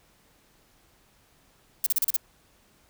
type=noise bursts; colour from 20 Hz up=violet; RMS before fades=-23 dBFS; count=6; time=1.84-2.164 s; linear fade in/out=2 ms; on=24 ms; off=36 ms; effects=pink hiss -62 dBFS RMS until 2.89 s